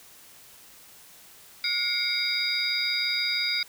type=tone cluster; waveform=sine; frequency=1437 / 2141 / 2267 / 3773 / 4850 Hz; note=F6 / C7 / C#7 / A#7 / D#8; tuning=+49 / +39 / +38 / +20 / -45 cents; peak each=-36 / -32 / -32 / -31 / -27 dBFS; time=1.64-3.63 s; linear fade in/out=2 ms; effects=white hiss -51 dBFS RMS until 3.68 s